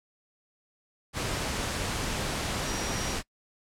sine tone in noise, 5690 Hz, F8, 31 cents sharp, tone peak -40 dBFS, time 2.64-3.16 s, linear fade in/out 50 ms, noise pink, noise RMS -31 dBFS, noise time 1.13-3.23 s, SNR -12 dB, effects noise-tail reverb RT60 0.1 s tail -23 dB re dry + low-pass 9000 Hz 12 dB/octave

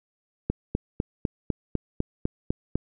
click train, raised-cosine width 3 ms, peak -11 dBFS, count 10, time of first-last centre 0.5-2.756 s, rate 3.99 Hz, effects none

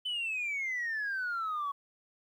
sine exponential sweep, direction down, 3049 to 1108 Hz, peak -30 dBFS, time 0.05-1.72 s, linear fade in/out 10 ms, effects tanh soft clip ceiling -29 dBFS + 11-bit

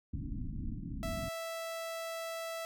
pink low-pass noise, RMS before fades -39 dBFS, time 0.13-1.29 s, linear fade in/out 5 ms, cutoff 310 Hz, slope 96 dB/octave
sawtooth tone, 659.3 Hz, E5, in tune, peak -34 dBFS, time 1.03-2.65 s, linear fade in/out 0 ms
effects none

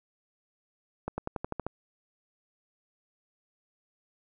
accelerating click train, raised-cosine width 1 ms, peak -18 dBFS, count 8, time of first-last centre 1.08-1.666 s, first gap 100 ms, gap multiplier 0.94, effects none

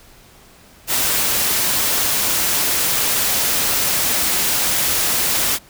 white noise, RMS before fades -18 dBFS, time 0.87-5.59 s, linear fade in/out 50 ms, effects pink hiss -47 dBFS RMS until 5.69 s

